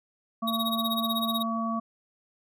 harmonic tone, 226.4 Hz, A3, 50 cents sharp, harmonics 1 / 3 / 5, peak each -29 / -35 / -31 dBFS, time 0.42-1.8 s, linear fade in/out 10 ms
square tone with tremolo, 3777 Hz, A#7, 22 cents sharp, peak -27 dBFS, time 0.47-1.43 s, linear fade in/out 10 ms, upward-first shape sine, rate 16 Hz, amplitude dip 95%
effects none

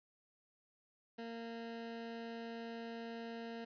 20% pulse tone, 230.5 Hz, A#3, 19 cents flat, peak -39 dBFS, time 1.18-3.65 s, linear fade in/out 10 ms, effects resampled to 11025 Hz + 12-bit

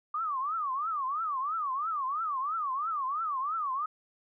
sine tone with vibrato, 1174.7 Hz, D6, in tune, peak -29 dBFS, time 0.14-3.86 s, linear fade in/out 5 ms, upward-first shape triangle, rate 3 Hz, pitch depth 260 cents each way, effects none

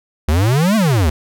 square exponential two-way sweep, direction up then down, 70.8 to 229.2 to 70.8 Hz, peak -12 dBFS, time 0.28-1.1 s, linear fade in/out 5 ms, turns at 0.76 s, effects none

